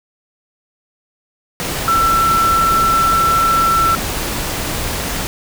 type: tone in noise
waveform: sine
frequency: 1339 Hz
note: E6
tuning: 27 cents sharp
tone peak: -11 dBFS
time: 1.88-3.95 s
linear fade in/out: 0 ms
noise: pink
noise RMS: -21 dBFS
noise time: 1.6-5.27 s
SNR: +7 dB
effects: none